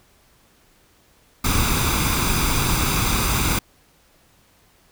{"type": "noise with comb filter", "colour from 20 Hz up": "pink", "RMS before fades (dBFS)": -20, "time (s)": [1.44, 3.59], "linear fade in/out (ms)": 5, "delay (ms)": 0.82, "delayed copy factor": 0.6, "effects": ["pink hiss -57 dBFS RMS until 4.91 s"]}